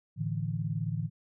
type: chord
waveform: sine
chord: A suspended fourth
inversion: none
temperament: equal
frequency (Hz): 110 / 146.83 / 164.81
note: A2 / D3 / E3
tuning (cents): 0 / 0 / 0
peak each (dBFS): -34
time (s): 0.16-1.1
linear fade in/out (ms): 50
effects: none